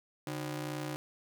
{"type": "ring-modulated tone", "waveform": "sawtooth", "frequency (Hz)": 224.1, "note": "A3", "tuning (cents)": 32, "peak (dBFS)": -29, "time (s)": [0.27, 0.96], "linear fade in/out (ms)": 0, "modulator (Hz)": 80.9, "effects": []}